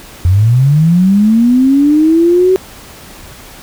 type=linear sweep; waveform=sine; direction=up; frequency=85.2 to 379.5 Hz; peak=-5 dBFS; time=0.25-2.56 s; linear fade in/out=0 ms; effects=pink hiss -34 dBFS RMS until 3.62 s